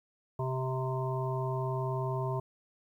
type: harmonic tone with a mistuned harmonic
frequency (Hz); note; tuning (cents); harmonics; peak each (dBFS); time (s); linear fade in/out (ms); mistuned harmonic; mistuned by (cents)
130; C3; -11; 1 / 3 / 5 / 7 / 8; -32 / -37 / -39 / -40 / -41; 0.39-2.4; 5; 7; +21
effects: 11-bit